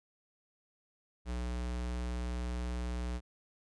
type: tone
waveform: square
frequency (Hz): 60.7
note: B1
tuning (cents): -29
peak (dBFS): -35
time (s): 1.25-3.21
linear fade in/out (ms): 50
effects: resampled to 22050 Hz